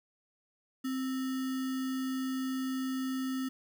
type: tone with sample-and-hold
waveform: sine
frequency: 261.6 Hz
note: C4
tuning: in tune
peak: -31 dBFS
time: 0.84-3.49 s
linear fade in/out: 10 ms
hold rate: 1575 Hz
effects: none